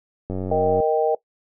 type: click train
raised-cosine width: 2 ms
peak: -15 dBFS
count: 48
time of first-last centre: 0.3-0.802 s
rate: 93.6 Hz
type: chord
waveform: sine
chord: Eb major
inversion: second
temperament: equal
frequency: 466.2 / 622.3 / 784 Hz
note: Bb4 / Eb5 / G5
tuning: 0 / 0 / 0 cents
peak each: -19 / -22 / -23 dBFS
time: 0.51-1.15 s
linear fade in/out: 5 ms
effects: noise-tail reverb RT60 0.1 s tail -19 dB re dry